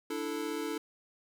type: chord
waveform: square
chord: D suspended second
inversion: none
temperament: equal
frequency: 293.7 / 329.6 / 440 Hz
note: D4 / E4 / A4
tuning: 0 / 0 / 0 cents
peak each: -39 / -39 / -38 dBFS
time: 0.1-0.78 s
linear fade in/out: 5 ms
effects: none